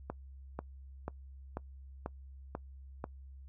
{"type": "click train", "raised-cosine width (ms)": 1, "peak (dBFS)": -23, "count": 7, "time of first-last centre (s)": [0.1, 3.041], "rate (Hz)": 2.04, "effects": ["noise-tail reverb RT60 0.1 s tail -23 dB re dry", "added 67 Hz sine -48 dBFS peak until 3.48 s"]}